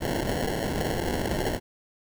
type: noise with sample-and-hold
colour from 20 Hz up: white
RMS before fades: -28 dBFS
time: 0-1.6 s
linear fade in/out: 50 ms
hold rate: 1225 Hz
effects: none